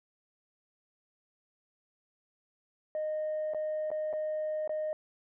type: tone with dropouts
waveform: sine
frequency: 617 Hz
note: D#5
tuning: 15 cents flat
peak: -29 dBFS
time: 2.95-4.93 s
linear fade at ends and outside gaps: 1 ms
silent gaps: 3.536-3.546 / 3.904-3.915 / 4.129-4.135 / 4.676-4.694 s
effects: tanh soft clip ceiling -28 dBFS